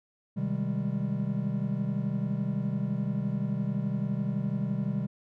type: chord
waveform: triangle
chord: Ab major seventh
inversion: first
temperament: equal with one note detuned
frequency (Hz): 129.38 / 155.56 / 196 / 207.7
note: C3 / Eb3 / G3 / Ab3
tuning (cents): -19 / 0 / 0 / 0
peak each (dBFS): -31 / -32 / -29 / -34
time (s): 0.36-5.07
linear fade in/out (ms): 20
effects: none